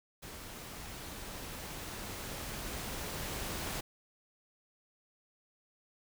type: noise with level ramp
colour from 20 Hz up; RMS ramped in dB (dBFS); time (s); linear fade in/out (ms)
pink; -47 to -38; 0.22-3.81; 10
effects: none